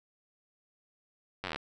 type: slowing click train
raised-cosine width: 0.3 ms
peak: -19 dBFS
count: 11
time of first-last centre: 1.44-1.56 s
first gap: 10 ms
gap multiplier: 1.04
effects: none